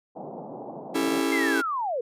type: band-pass noise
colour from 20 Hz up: white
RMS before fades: -38 dBFS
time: 0.15-1.22 s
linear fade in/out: 20 ms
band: 140 to 850 Hz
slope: 48 dB/octave
type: chord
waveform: 45% pulse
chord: A dominant seventh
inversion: first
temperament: just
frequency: 275 / 330 / 396 / 440 Hz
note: C#4 / E4 / G4 / A4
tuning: -14 / +2 / +18 / 0 cents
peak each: -27 / -27 / -31 / -32 dBFS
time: 0.94-1.62 s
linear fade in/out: 20 ms
type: linear sweep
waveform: sine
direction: down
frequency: 2139 to 450 Hz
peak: -25 dBFS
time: 1.32-2.01 s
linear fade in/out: 5 ms
effects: resampled to 32000 Hz